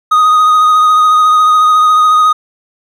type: tone with vibrato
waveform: triangle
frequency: 1246 Hz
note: D#6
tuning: 2 cents sharp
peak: -3 dBFS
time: 0.11-2.33 s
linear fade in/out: 10 ms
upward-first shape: sine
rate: 14 Hz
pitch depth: 21 cents each way
effects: none